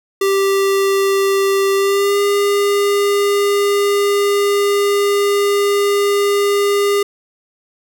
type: tone with pitch glide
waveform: square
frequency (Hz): 392 to 404.7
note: G4 to G#4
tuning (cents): 0 to -45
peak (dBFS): -13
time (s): 0.21-7.03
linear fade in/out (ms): 5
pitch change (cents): +55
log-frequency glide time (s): 1.75-2.19
effects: none